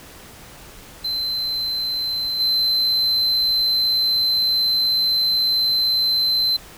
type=tone with level steps; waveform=triangle; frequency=4079 Hz; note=C8; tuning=45 cents flat; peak=-20 / -15 dBFS; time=1.04-6.57 s; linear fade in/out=10 ms; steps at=2.39 s; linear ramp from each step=20 ms; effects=pink hiss -42 dBFS RMS until 6.77 s